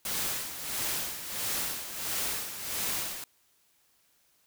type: noise with tremolo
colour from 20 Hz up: white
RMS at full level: -31 dBFS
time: 0.05-3.24 s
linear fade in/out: 2 ms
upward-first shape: sine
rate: 1.5 Hz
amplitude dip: 65%
effects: white hiss -68 dBFS RMS until 4.46 s